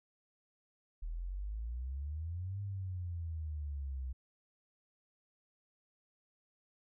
sine exponential two-way sweep, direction up then down, 38.74 to 101.2 to 63.2 Hz, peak -37 dBFS, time 1.02-4.13 s, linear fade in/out 10 ms, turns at 2.61 s, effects none

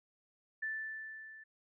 sine tone with level ramp, 1760 Hz, A6, in tune, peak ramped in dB -34 to -51 dBFS, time 0.62-1.44 s, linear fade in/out 10 ms, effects none

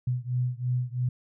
sine beating tone pair, 123.47 / 126.47 Hz, B2 / B2, 0 / +42 cents, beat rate 3 Hz, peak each -28 / -29 dBFS, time 0.07-1.09 s, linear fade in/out 5 ms, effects none

